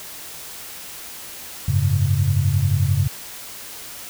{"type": "chord", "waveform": "sine", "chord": "F# suspended second", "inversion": "none", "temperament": "equal", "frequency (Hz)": [92.5, 103.83, 138.59], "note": ["F#2", "G#2", "C#3"], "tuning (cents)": [0, 0, 0], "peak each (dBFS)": -20, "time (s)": [1.68, 3.08], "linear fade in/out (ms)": 5, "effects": ["white hiss -36 dBFS RMS until 4.09 s"]}